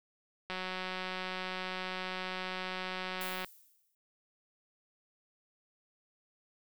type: click train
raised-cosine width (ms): 0.3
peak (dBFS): -22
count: 546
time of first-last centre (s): 0.5-3.446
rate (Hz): 185
type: noise with exponential decay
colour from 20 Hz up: violet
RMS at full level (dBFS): -40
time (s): 3.21-3.95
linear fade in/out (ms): 1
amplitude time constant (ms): 160
effects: none